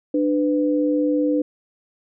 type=tone pair together; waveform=sine; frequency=297.5 / 500.3 Hz; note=D4 / B4; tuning=+22 / +22 cents; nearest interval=major sixth; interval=900 cents; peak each=-18 / -22 dBFS; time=0.14-1.42 s; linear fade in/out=5 ms; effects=none